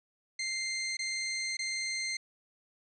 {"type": "tone bursts", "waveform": "20% pulse", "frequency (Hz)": 2093, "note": "C7", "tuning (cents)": 0, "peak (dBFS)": -27, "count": 3, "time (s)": [0.39, 2.17], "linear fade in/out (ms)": 5, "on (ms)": 580, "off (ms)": 20, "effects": ["resampled to 22050 Hz"]}